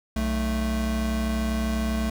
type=tone pair together; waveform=square; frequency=62.54 / 220 Hz; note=B1 / A3; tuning=+22 / 0 cents; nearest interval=octave + minor seventh; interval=2178 cents; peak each=-27 dBFS; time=0.16-2.1 s; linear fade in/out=5 ms; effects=none